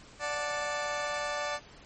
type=chord; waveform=20% pulse; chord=D major; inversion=none; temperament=just; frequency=587.3 / 734.2 / 881 Hz; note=D5 / F#5 / A5; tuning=0 / -14 / +2 cents; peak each=-28 / -34 / -34 dBFS; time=0.19-1.6 s; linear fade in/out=50 ms; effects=pink hiss -53 dBFS RMS until 1.85 s + MP3 32 kbps